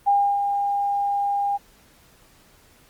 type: tone with ADSR envelope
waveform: sine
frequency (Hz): 806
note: G5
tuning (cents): +48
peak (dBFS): -14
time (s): 0.06-1.58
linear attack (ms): 21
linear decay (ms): 300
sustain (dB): -6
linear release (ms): 25
effects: pink hiss -55 dBFS RMS until 2.89 s + Opus 32 kbps